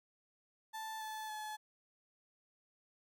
35% pulse tone with pitch steps, 880 / 868.4 / 856.9 Hz, A5 / A5 / A5, 0 / -23 / -46 cents, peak -40 dBFS, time 0.73-1.57 s, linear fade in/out 20 ms, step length 280 ms, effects none

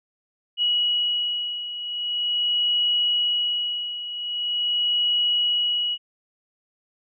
sine beating tone pair, 2916 / 2916.43 Hz, F#7 / F#7, -26 / -26 cents, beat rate 0.43 Hz, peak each -22 / -27 dBFS, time 0.57-5.98 s, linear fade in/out 50 ms, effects none

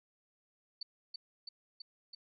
sine tone with echo, 4502 Hz, C#8, 26 cents sharp, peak -38 dBFS, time 0.81-0.83 s, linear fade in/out 5 ms, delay 330 ms, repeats 4, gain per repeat -2 dB, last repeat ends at 2.15 s, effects none

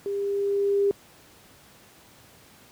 sine tone with level ramp, 400.6 Hz, G4, 38 cents sharp, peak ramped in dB -26 to -18 dBFS, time 0.06-0.91 s, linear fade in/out 0 ms, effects pink hiss -53 dBFS RMS until 2.71 s + high-pass 80 Hz 12 dB/octave

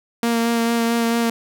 sawtooth tone with vibrato, 232.2 Hz, A#3, 7 cents flat, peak -13 dBFS, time 0.23-1.3 s, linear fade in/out 2 ms, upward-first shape sine, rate 4.5 Hz, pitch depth 15 cents each way, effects none

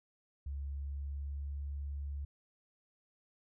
sine tone with pitch glide, 70 to 70.9 Hz, C#2 to C#2, +18 to +40 cents, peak -37 dBFS, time 0.46-2.25 s, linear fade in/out 5 ms, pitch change +22 cents, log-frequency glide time 0.66-1.6 s, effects none

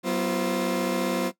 35% pulse tone cluster, 187.9 / 245.8 / 342.2 / 527 Hz, F#3 / B3 / F4 / C5, +27 / -8 / -35 / +12 cents, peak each -28 dBFS, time 0.03-1.32 s, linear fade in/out 50 ms, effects noise-tail reverb RT60 0.1 s tail -17 dB re dry

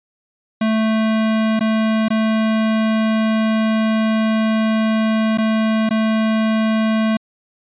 square tone with dropouts, 220 Hz, A3, in tune, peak -15 dBFS, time 0.61-7.17 s, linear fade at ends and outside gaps 5 ms, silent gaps 1.594-1.607 / 2.084-2.103 / 5.375-5.383 / 5.892-5.907 s, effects resampled to 8000 Hz

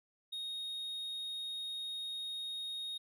triangle tone, 3729 Hz, A#7, in tune, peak -37 dBFS, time 0.32-2.98 s, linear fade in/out 10 ms, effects none

